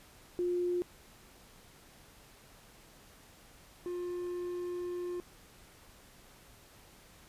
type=tone pair in turn; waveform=sine / triangle; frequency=354.4 / 354.4 Hz; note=F4 / F4; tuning=+25 / +25 cents; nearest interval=unison; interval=0 cents; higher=neither; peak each=-29 / -33 dBFS; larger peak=first; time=0.39-0.82 / 3.86-5.2 s; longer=second; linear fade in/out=0 ms; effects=pink hiss -58 dBFS RMS until 7.28 s + resampled to 32000 Hz